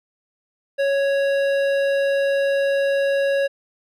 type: tone with hard clipping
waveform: sine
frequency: 554.4 Hz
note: C#5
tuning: in tune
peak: -19 dBFS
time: 0.78-3.48 s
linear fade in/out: 20 ms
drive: 12 dB
effects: none